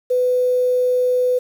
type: tone with quantisation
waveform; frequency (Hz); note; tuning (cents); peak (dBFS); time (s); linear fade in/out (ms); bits
sine; 500; B4; +21; -14; 0.1-1.39; 10; 7
effects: none